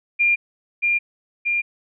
sine tone with echo, 2400 Hz, D7, 37 cents sharp, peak -14 dBFS, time 0.19-0.36 s, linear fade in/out 20 ms, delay 630 ms, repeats 2, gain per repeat -2 dB, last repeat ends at 1.62 s, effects none

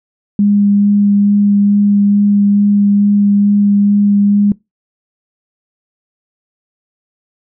sine tone with vibrato, 203.3 Hz, G#3, 37 cents flat, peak -7 dBFS, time 0.39-4.52 s, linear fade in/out 2 ms, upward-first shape sine, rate 2.3 Hz, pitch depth 9 cents each way, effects noise-tail reverb RT60 0.2 s tail -23 dB re dry

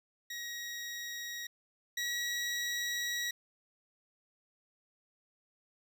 20% pulse tone pair in turn, 1897 / 1917.9 Hz, A#6 / A#6, +30 / +49 cents, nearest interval unison, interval 19 cents, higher second, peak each -34 / -28 dBFS, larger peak second, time 0.3-1.47 / 1.97-3.31 s, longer second, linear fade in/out 5 ms, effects none

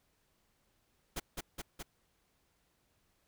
pink noise with echo, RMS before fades -37 dBFS, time 1.16-1.2 s, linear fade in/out 10 ms, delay 210 ms, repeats 3, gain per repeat -2 dB, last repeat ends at 1.83 s, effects pink hiss -75 dBFS RMS until 3.27 s

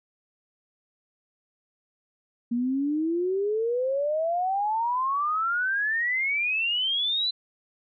sine exponential sweep, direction up, 233.1 to 4057 Hz, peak -23 dBFS, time 2.51-7.31 s, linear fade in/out 10 ms, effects none

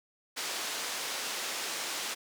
white band-pass noise, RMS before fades -36 dBFS, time 0.36-2.15 s, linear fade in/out 20 ms, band 330 to 6500 Hz, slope 12 dB/octave, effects none

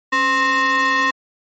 square ring-modulated tone, 392 Hz, G4, in tune, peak -12 dBFS, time 0.12-1.11 s, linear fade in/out 10 ms, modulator 1450 Hz, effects low-pass 5000 Hz 12 dB/octave + MP3 32 kbps

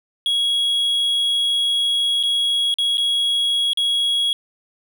triangle tone with dropouts, 3322 Hz, G#7, in tune, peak -15 dBFS, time 0.26-4.33 s, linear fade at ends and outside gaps 1 ms, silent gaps 2.229-2.235 / 2.741-2.785 / 2.972-2.98 / 3.733-3.773 s, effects none

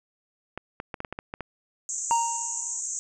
clicks, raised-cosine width 0.5 ms, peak -18 dBFS, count 9, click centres 0.576 / 0.801 / 0.942 / 1.004 / 1.048 / 1.126 / 1.189 / 1.339 / 1.407 s
pink band-pass noise, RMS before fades -32 dBFS, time 1.89-2.99 s, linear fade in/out 0 ms, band 6300 to 7800 Hz, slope 96 dB/octave
triangle tone with exponential decay, 930 Hz, A#5, 4 cents flat, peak -16 dBFS, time 2.11-2.8 s, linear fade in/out 0 ms, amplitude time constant 150 ms
effects none

